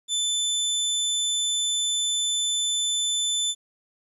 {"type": "tone", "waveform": "25% pulse", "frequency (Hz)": 3520, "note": "A7", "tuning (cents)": 0, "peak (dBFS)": -19, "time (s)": [0.08, 3.55], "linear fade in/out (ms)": 50, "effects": ["resampled to 32000 Hz", "10-bit"]}